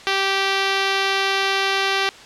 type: tone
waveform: 5% pulse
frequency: 389.7 Hz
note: G4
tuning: 10 cents flat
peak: -6 dBFS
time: 0.07-2.09 s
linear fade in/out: 0 ms
effects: white hiss -41 dBFS RMS until 2.25 s + low-pass 5000 Hz 12 dB/octave